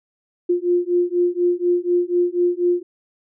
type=beating tone pair; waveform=sine; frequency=350.7 / 354.8 Hz; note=F4 / F4; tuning=+7 / +27 cents; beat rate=4.1 Hz; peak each=-19 dBFS; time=0.49-2.83 s; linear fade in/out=10 ms; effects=none